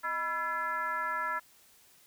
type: tone with frequency modulation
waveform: sine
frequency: 1344 Hz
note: E6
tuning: 33 cents sharp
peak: -30 dBFS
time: 0.03-1.4 s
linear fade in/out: 20 ms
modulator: 360 Hz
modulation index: 1.3
effects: white hiss -61 dBFS RMS until 2.06 s